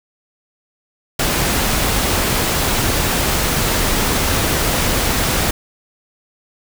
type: noise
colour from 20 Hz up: pink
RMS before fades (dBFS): -17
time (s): 1.19-5.51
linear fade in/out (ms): 5
effects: none